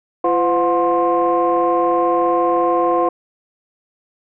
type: tone cluster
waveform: sine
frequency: 342 / 511 / 720 / 1055 Hz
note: F4 / C5 / F#5 / C6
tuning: -36 / -41 / -47 / +14 cents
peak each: -18 dBFS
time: 0.24-3.09 s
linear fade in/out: 5 ms
effects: tanh soft clip ceiling -6 dBFS